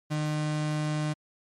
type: tone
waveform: 35% pulse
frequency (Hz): 152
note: D#3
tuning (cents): -40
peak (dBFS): -25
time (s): 0.1-1.14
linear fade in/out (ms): 20
effects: low-pass 9000 Hz 12 dB/octave + MP3 64 kbps